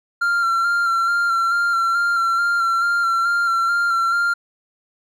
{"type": "tone with vibrato", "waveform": "triangle", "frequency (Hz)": 1377, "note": "F6", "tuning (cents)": -25, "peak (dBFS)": -14, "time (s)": [0.21, 4.34], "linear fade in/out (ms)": 10, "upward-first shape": "square", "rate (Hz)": 2.3, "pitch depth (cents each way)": 23, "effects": []}